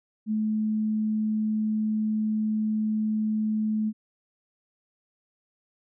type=tone; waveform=sine; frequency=215.8 Hz; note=A3; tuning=33 cents flat; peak=-23 dBFS; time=0.26-3.93 s; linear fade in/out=50 ms; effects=none